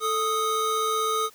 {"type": "tone pair together", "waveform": "square", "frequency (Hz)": [440.9, 1247], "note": ["A4", "D#6"], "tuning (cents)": [4, 3], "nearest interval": "octave + tritone", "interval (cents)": 1799, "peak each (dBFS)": [-29, -25], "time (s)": [0, 1.3], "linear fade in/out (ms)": 50, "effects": ["white hiss -54 dBFS RMS until 1.34 s"]}